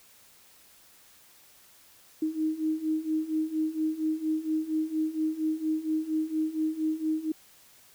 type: beating tone pair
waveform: sine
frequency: 311.1 / 315.4 Hz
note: D#4 / D#4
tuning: 0 / +24 cents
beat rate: 4.3 Hz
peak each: -31 / -28 dBFS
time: 2.22-7.32 s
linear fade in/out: 5 ms
effects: white hiss -57 dBFS RMS until 7.94 s